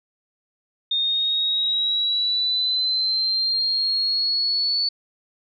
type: linear sweep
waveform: sine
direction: up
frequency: 3664 to 4468 Hz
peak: -19 dBFS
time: 0.91-4.89 s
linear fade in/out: 5 ms
effects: none